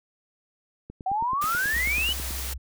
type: click train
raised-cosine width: 3 ms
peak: -26 dBFS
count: 14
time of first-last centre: 0.9-2.307 s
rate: 9.24 Hz
type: exponential sweep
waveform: sine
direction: up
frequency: 740 to 3042 Hz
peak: -23 dBFS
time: 1.06-2.13 s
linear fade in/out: 5 ms
type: noise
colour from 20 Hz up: white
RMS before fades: -34 dBFS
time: 1.41-2.54 s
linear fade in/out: 10 ms
type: tone with vibrato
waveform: sine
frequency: 65.41 Hz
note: C2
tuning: in tune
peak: -32 dBFS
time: 1.73-2.58 s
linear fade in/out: 10 ms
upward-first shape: sine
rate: 19 Hz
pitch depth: 72 cents each way
effects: none